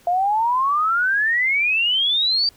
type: exponential sweep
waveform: sine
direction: up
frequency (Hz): 687 to 4699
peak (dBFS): -16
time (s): 0.07-2.49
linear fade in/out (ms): 2
effects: pink hiss -53 dBFS RMS until 2.56 s